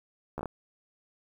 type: slowing click train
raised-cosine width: 1 ms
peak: -21 dBFS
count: 5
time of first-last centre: 0.38-0.457 s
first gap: 13 ms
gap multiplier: 1.27
effects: 9-bit